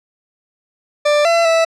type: tone with pitch steps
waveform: 40% pulse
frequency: 591 / 674 / 657 Hz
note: D5 / E5 / E5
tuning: +11 / +38 / -6 cents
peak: -10 dBFS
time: 1.05-1.65 s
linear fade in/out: 10 ms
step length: 200 ms
effects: low-pass 6000 Hz 12 dB/octave